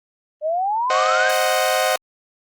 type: exponential sweep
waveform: sine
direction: up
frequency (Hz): 593 to 1671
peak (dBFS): -18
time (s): 0.41-1.32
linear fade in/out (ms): 50
type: chord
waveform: sawtooth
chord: C diminished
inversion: none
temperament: equal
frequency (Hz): 523.3 / 622.3 / 740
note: C5 / Eb5 / Gb5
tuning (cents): 0 / 0 / 0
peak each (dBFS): -18 / -17 / -17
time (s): 0.9-1.96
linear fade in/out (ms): 2
effects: Opus 24 kbps